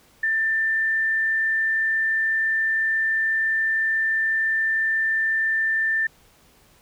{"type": "tone", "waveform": "sine", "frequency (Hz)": 1783, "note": "A6", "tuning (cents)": 22, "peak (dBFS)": -19, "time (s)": [0.23, 6.07], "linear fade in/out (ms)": 5, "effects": ["pink hiss -56 dBFS RMS until 6.81 s"]}